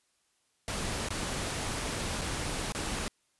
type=noise with dropouts; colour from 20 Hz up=pink; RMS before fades=-34 dBFS; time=0.68-3.08 s; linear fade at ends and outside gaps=0 ms; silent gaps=1.086-1.105 / 2.212-2.216 / 2.722-2.749 s; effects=white hiss -73 dBFS RMS until 3.39 s + resampled to 24000 Hz